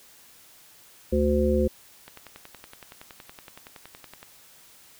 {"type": "harmonic tone", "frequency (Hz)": 73.42, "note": "D2", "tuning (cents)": 0, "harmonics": [1, 3, 5, 7], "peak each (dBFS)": [-25, -25, -25, -25], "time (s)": [1.12, 1.68], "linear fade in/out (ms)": 10}
{"type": "click train", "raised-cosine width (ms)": 0.3, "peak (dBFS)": -26, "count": 24, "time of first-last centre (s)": [2.08, 4.23], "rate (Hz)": 10.7}
{"effects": ["white hiss -53 dBFS RMS until 4.99 s"]}